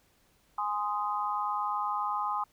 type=chord; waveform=sine; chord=Ab major; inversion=none; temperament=just; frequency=830.6 / 1038.3 / 1245.9 Hz; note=Ab5 / C6 / Eb6; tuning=0 / -14 / +2 cents; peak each=-33 dBFS; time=0.58-2.44 s; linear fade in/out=5 ms; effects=pink hiss -67 dBFS RMS until 2.52 s